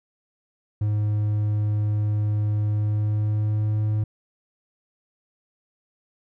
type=tone with pitch glide; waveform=triangle; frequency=105.2 to 106.85 Hz; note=G#2 to G#2; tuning=+23 to +50 cents; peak=-18 dBFS; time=0.81-4.04 s; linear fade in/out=5 ms; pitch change=+27 cents; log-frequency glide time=2.72-3.83 s; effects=none